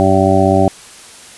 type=harmonic tone; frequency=96 Hz; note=G2; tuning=36 cents flat; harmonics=1 / 2 / 3 / 4 / 6 / 7 / 8; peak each=-16 / -16 / -16 / -16 / -16 / -16 / -16 dBFS; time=0-0.68 s; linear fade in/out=0 ms; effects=white hiss -37 dBFS RMS until 1.37 s + resampled to 24000 Hz